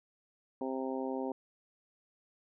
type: harmonic tone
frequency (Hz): 131.7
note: C3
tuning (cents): +12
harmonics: 2 / 3 / 4 / 5 / 6 / 7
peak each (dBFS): -37 / -39 / -40 / -46 / -44 / -45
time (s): 0.61-1.32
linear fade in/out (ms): 2
effects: none